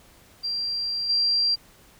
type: tone with level steps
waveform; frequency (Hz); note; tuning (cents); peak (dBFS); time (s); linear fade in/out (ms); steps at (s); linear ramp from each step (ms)
sine; 4736; D8; +14; -25 / -19; 0.43-1.56; 20; 1.09; 10
effects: pink hiss -54 dBFS RMS until 1.99 s